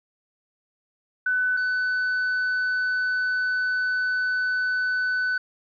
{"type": "tone pair in turn", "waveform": ["sine", "triangle"], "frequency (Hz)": [1500, 1500], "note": ["F#6", "F#6"], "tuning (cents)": [23, 23], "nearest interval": "unison", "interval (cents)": 0, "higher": "neither", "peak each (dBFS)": -20, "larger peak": "neither", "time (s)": [[1.26, 1.57], [1.57, 5.38]], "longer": "second", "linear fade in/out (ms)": 5, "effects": ["resampled to 11025 Hz", "10-bit"]}